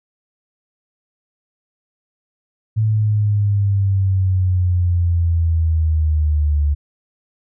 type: exponential sweep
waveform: sine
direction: down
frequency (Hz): 110 to 72.3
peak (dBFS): -13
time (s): 2.76-6.75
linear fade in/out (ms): 20
effects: none